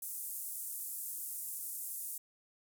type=band-pass noise; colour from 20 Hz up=white; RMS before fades=-42 dBFS; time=0.02-2.18 s; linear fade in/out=5 ms; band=8600 to 15000 Hz; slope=24 dB/octave; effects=none